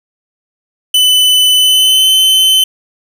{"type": "tone with pitch glide", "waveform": "45% pulse", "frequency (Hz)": [3008, 3059], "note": ["F#7", "G7"], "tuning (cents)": [28, -43], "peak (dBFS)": -6, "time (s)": [0.94, 2.64], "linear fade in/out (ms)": 5, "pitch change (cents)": 29, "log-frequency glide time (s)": [1.56, 2.1], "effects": []}